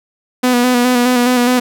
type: tone with vibrato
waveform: sawtooth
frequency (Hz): 246.9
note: B3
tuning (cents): 0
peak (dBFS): -6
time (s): 0.43-1.6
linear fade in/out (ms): 10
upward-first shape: square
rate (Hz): 4.8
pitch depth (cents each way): 29
effects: none